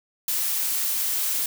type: noise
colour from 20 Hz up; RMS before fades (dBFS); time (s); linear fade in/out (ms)
blue; -25; 0.28-1.46; 2
effects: none